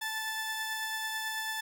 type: tone pair together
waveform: sawtooth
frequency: 880 / 1750.9 Hz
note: A5 / A6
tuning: 0 / -9 cents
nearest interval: octave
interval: 1191 cents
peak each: -35 / -31 dBFS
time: 0.01-1.61 s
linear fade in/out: 10 ms
effects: none